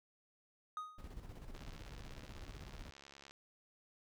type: tone with exponential decay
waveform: triangle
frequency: 1246 Hz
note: D#6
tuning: 2 cents sharp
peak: -36 dBFS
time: 0.77-1.12 s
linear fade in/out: 1 ms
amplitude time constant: 76 ms
type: noise with tremolo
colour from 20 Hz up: brown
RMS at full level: -48 dBFS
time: 0.98-2.91 s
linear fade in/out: 10 ms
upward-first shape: square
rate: 16 Hz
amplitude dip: 50%
type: click train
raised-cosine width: 0.2 ms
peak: -38 dBFS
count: 124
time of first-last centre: 1.55-3.31 s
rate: 69.9 Hz
effects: none